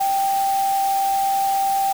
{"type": "tone in noise", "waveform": "sine", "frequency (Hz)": 784, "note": "G5", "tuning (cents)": 0, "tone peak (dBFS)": -17, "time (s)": [0, 1.93], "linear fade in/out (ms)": 10, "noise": "white", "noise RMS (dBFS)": -32, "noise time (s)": [0, 1.93], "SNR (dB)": 12, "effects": []}